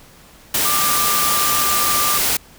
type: tone in noise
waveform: sine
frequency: 1188 Hz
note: D6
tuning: 20 cents sharp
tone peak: -20 dBFS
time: 0.65-2.18 s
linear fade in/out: 5 ms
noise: white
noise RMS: -18 dBFS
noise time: 0.54-2.37 s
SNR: -5 dB
effects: pink hiss -46 dBFS RMS until 2.58 s